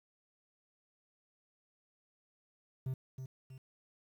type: tone with echo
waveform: triangle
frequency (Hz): 130.81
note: C3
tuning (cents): 0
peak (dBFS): -32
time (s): 2.86-2.94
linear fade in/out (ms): 5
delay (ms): 320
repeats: 2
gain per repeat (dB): -7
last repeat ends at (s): 3.58
effects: 11-bit